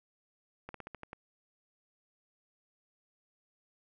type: slowing click train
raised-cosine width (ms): 0.5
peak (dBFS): -28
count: 7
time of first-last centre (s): 0.69-1.131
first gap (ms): 53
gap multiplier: 1.13
effects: none